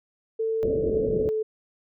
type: tone with pitch glide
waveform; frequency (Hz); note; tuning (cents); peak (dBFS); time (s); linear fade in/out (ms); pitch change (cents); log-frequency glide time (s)
sine; 446 to 435.1; A4 to A4; +23 to -19; -23; 0.39-1.43; 10; -42; 0.58-1.24
type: low-pass noise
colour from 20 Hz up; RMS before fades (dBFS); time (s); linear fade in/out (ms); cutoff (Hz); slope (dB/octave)
white; -29; 0.63-1.29; 0; 590; 96
effects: none